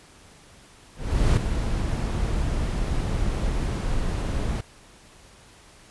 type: noise with ADSR envelope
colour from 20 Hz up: brown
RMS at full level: -17 dBFS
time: 0.95-4.61 s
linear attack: 420 ms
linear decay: 4 ms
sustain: -8 dB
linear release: 7 ms
effects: pink hiss -51 dBFS RMS until 5.9 s + resampled to 24000 Hz